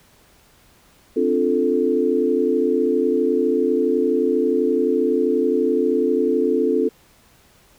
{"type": "chord", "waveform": "sine", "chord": "D minor seventh", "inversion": "third", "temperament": "equal", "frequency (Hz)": [261.6, 293.7, 349.2, 440], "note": ["C4", "D4", "F4", "A4"], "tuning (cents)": [0, 0, 0, 0], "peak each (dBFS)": [-22, -24, -22, -19], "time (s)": [1.16, 6.89], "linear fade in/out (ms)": 10, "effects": ["pink hiss -54 dBFS RMS until 7.78 s"]}